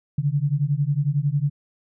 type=beating tone pair; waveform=sine; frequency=138.6 / 149.6 Hz; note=C#3 / D3; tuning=0 / +32 cents; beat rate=11 Hz; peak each=-22 dBFS; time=0.18-1.5 s; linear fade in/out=5 ms; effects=none